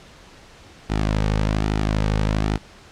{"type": "tone with flanger", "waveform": "sawtooth", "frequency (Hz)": 52.5, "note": "G#1", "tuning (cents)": 19, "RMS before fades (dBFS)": -21, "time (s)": [0.89, 2.58], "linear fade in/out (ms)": 20, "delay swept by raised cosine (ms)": [1.8, 3], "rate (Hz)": 1.2, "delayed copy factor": -0.5, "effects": ["pink hiss -46 dBFS RMS until 2.91 s", "low-pass 6000 Hz 12 dB/octave"]}